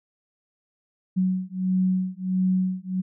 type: beating tone pair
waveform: sine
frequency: 185 / 186.5 Hz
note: F#3 / F#3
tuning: 0 / +14 cents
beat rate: 1.5 Hz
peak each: -24 dBFS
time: 1.16-3.02 s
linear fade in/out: 20 ms
effects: none